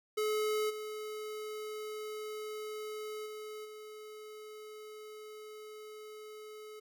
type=tone with level steps; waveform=square; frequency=428 Hz; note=A4; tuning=48 cents flat; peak=-31 / -40 / -43 / -47 dBFS; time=0.17-6.8 s; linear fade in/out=10 ms; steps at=0.69 / 3.25 / 3.64 s; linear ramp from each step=20 ms; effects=none